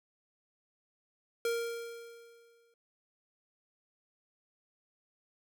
square tone with exponential decay, 466.2 Hz, A#4, in tune, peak -29 dBFS, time 1.45-2.74 s, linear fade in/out 2 ms, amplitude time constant 280 ms, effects none

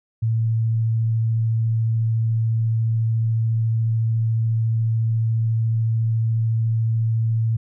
sine tone with vibrato, 112.9 Hz, A2, 45 cents sharp, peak -17 dBFS, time 0.22-7.57 s, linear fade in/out 10 ms, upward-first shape sine, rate 14 Hz, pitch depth 9 cents each way, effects none

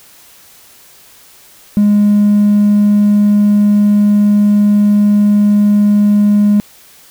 triangle tone, 206.6 Hz, G#3, 9 cents flat, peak -3 dBFS, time 1.77-6.6 s, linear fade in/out 0 ms, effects tanh soft clip ceiling -2 dBFS + white hiss -42 dBFS RMS until 7.1 s

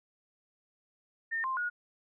sine tone with pitch steps, 1818 / 1049 / 1446 Hz, A#6 / C6 / F#6, -44 / +4 / -40 cents, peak -30 dBFS, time 1.31-1.7 s, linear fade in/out 20 ms, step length 130 ms, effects none

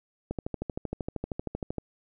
click train, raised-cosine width 2 ms, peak -18 dBFS, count 20, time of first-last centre 0.31-1.783 s, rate 12.9 Hz, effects none

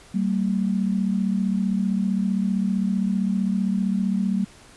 sine tone pair together, 192.5 / 227.9 Hz, G3 / A#3, -31 / -39 cents, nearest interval minor third, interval 292 cents, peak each -21 / -25 dBFS, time 0.14-4.45 s, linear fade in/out 10 ms, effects pink hiss -49 dBFS RMS until 4.76 s + resampled to 24000 Hz

